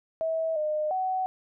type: tone with pitch steps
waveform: sine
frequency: 647 / 610 / 750 Hz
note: E5 / D#5 / F#5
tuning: -32 / -34 / +23 cents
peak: -25 dBFS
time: 0.21-1.26 s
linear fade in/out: 0 ms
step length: 350 ms
effects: none